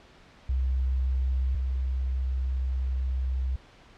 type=tone pair in turn; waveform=sine; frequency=64.7 / 64.7 Hz; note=C2 / C2; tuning=-19 / -19 cents; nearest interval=unison; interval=0 cents; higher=neither; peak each=-23 / -25 dBFS; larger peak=first; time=0.49-1.55 / 1.55-3.56 s; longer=second; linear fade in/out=5 ms; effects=pink hiss -54 dBFS RMS until 3.97 s + low-pass 4000 Hz 12 dB/octave